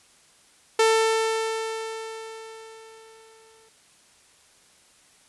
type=tone with exponential decay; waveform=sawtooth; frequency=445.6 Hz; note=A4; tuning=22 cents sharp; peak=-12 dBFS; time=0.79-3.69 s; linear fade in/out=5 ms; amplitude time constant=630 ms; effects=white hiss -57 dBFS RMS until 5.28 s + resampled to 24000 Hz